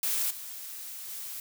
blue noise with level steps, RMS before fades -29 / -41 / -39 dBFS, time 0.03-1.4 s, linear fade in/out 2 ms, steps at 0.3 / 1.08 s, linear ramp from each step 10 ms, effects none

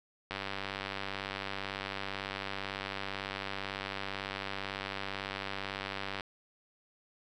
click train, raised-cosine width 0.3 ms, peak -20 dBFS, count 579, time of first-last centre 0.31-6.208 s, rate 98 Hz, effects none

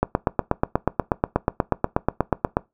click train, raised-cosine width 1 ms, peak -3 dBFS, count 22, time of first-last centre 0.03-2.569 s, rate 8.27 Hz, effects noise-tail reverb RT60 0.2 s tail -21 dB re dry

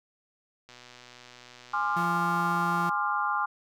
click train, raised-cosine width 0.2 ms, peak -31 dBFS, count 168, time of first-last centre 0.69-2.048 s, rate 123 Hz
sine chord, D half-diminished seventh, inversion second, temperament equal with one note detuned, 830.6 / 1046.5 / 1193.8 / 1396.9 Hz, Ab5 / C6 / D6 / F6, 0 / 0 / +28 / 0 cents, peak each -31 / -31 / -30 / -31 dBFS, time 1.73-3.46 s, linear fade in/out 10 ms
35% pulse tone, 173 Hz, F3, 16 cents flat, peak -29 dBFS, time 1.96-2.9 s, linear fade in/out 10 ms
effects none

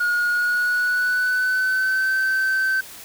sine tone with pitch glide, 1440 to 1543.4 Hz, F#6 to G6, -47 to -27 cents, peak -15 dBFS, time 0-2.81 s, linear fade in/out 10 ms, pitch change +120 cents, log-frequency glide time 0.29-2.12 s, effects tanh soft clip ceiling -17 dBFS + white hiss -40 dBFS RMS until 3.04 s

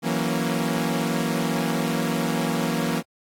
sawtooth chord, F# dominant seventh, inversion third, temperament equal with one note detuned, 164.81 / 185 / 233.1 / 275.1 Hz, E3 / F#3 / A#3 / C#4, 0 / 0 / 0 / -13 cents, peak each -23 / -26 / -22 / -26 dBFS, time 0.02-3.03 s, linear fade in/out 50 ms, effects AAC 64 kbps

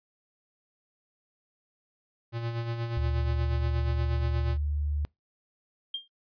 square tone with tremolo, 116.54 Hz, A#2, in tune, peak -29 dBFS, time 2.32-4.58 s, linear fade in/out 50 ms, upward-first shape sine, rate 8.4 Hz, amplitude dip 50%
sine tone, 73.42 Hz, D2, in tune, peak -26 dBFS, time 2.97-5.05 s, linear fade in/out 0 ms
sine tone with exponential decay, 3200 Hz, G7, 35 cents sharp, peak -27 dBFS, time 5.94-6.08 s, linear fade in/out 5 ms, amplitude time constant 30 ms
effects noise-tail reverb RT60 0.2 s tail -26 dB re dry + resampled to 11025 Hz

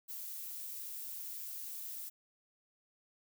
violet noise, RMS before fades -44 dBFS, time 0.08-2.1 s, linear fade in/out 20 ms, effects none

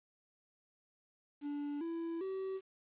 triangle tone with pitch steps, 289.7 / 332.8 / 382.3 Hz, D4 / E4 / G4, -24 / +17 / -43 cents, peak -35 dBFS, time 1.41-2.61 s, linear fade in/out 50 ms, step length 400 ms, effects resampled to 8000 Hz + 11-bit

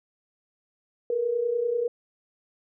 sine tone pair together, 449.7 / 480 Hz, A4 / B4, +38 / -49 cents, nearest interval minor second, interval 113 cents, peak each -30 / -24 dBFS, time 1.1-1.88 s, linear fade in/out 2 ms, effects none

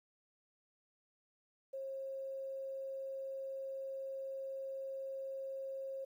sine tone, 538 Hz, C5, 48 cents sharp, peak -40 dBFS, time 1.73-6.05 s, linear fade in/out 10 ms, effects 12-bit

